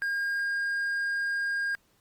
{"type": "tone", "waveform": "triangle", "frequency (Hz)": 1617, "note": "G#6", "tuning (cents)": -47, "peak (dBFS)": -25, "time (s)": [0.02, 1.75], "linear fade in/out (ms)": 0, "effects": ["pink hiss -67 dBFS RMS until 2 s", "Opus 24 kbps"]}